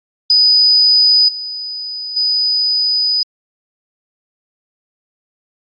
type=tone with level steps; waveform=sine; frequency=4978 Hz; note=D#8; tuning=in tune; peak=-7 / -22 / -12 dBFS; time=0.3-3.23 s; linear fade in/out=2 ms; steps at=1.28 / 2.16 s; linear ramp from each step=10 ms; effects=Opus 48 kbps